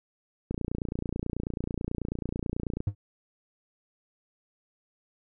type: click train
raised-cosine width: 3 ms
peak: -18 dBFS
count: 68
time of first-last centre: 0.51-2.805 s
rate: 29.2 Hz
type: tone with exponential decay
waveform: triangle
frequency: 100.8 Hz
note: G2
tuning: 49 cents sharp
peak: -19 dBFS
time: 2.87-2.95 s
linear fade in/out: 5 ms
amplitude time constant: 17 ms
effects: none